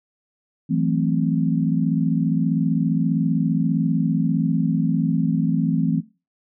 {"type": "chord", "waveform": "sine", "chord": "F# half-diminished seventh", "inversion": "third", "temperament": "equal", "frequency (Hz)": [164.81, 185, 220, 261.6], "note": ["E3", "F#3", "A3", "C4"], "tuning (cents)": [0, 0, 0, 0], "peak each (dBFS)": [-21, -26, -24, -23], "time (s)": [0.69, 6.01], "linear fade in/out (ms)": 20, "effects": ["noise-tail reverb RT60 0.3 s tail -20 dB re dry"]}